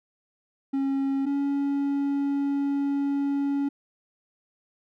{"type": "tone pair in turn", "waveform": "triangle", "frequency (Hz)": [272.7, 280.7], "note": ["C#4", "C#4"], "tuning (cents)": [-28, 22], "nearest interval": "minor second", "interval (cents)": 50, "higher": "second", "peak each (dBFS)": -21, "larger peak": "neither", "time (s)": [[0.73, 1.26], [1.26, 3.69]], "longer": "second", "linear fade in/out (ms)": 10, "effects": []}